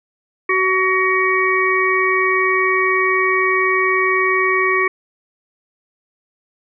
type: harmonic tone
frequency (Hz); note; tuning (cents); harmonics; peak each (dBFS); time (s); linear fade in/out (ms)
375.9; F#4; +27; 1 / 3 / 5 / 6; -19 / -19 / -19 / -19; 0.49-4.88; 5
effects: none